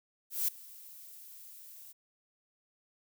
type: noise with ADSR envelope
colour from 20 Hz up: violet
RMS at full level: -29 dBFS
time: 0.3-1.93 s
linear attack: 180 ms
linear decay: 8 ms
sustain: -22 dB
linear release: 18 ms
effects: none